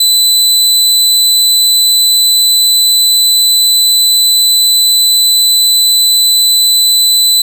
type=tone; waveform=sawtooth; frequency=4004 Hz; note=B7; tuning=23 cents sharp; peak=-3 dBFS; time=0-7.42 s; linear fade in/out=5 ms; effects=none